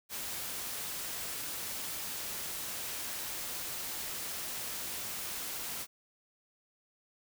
white noise, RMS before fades -39 dBFS, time 0.09-5.87 s, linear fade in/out 50 ms, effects none

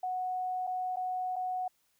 sine tone with dropouts, 737 Hz, F#5, 7 cents flat, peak -31 dBFS, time 0.03-1.68 s, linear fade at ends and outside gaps 5 ms, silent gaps 0.669-0.673 / 0.96-0.968 / 1.359-1.363 s, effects white hiss -73 dBFS RMS until 1.99 s

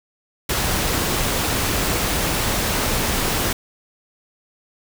pink noise, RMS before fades -21 dBFS, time 0.49-3.53 s, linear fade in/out 5 ms, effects none

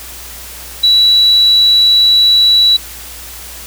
sine tone, 3928 Hz, B7, 10 cents flat, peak -5 dBFS, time 0.83-2.77 s, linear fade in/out 10 ms, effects added 60 Hz sine -35 dBFS peak until 3.66 s + white hiss -30 dBFS RMS until 3.66 s

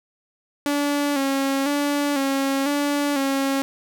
sawtooth tone with vibrato, 280.3 Hz, C#4, 19 cents sharp, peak -16 dBFS, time 0.66-3.62 s, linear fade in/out 0 ms, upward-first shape square, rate 1 Hz, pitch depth 47 cents each way, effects none

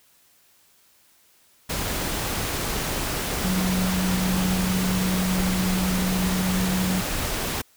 sine tone in noise, 185 Hz, F#3, in tune, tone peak -22 dBFS, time 3.44-7.01 s, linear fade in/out 10 ms, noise pink, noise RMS -27 dBFS, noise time 1.69-7.62 s, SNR +2 dB, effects white hiss -59 dBFS RMS until 7.76 s

